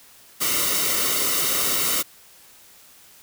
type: noise with comb filter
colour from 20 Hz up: white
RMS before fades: -22 dBFS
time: 0.4-2.03 s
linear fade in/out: 20 ms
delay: 1.2 ms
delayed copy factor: -0.65
effects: white hiss -50 dBFS RMS until 3.22 s